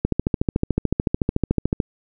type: click train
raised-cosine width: 3 ms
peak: -5 dBFS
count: 25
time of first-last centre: 0.05-1.802 s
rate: 13.7 Hz
effects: none